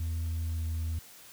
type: tone with pitch glide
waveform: sine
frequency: 82.1 to 81.2 Hz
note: E2 to E2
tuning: -6 to -26 cents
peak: -27 dBFS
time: 0-0.99 s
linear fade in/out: 5 ms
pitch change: -20 cents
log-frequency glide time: 0.48-0.66 s
effects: tanh soft clip ceiling -29 dBFS + white hiss -52 dBFS RMS until 1.32 s